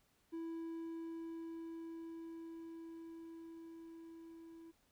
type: tone with level ramp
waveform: triangle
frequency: 329.6 Hz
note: E4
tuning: in tune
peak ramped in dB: -39 to -51 dBFS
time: 0.32-4.72 s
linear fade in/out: 20 ms
effects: pink hiss -75 dBFS RMS until 4.91 s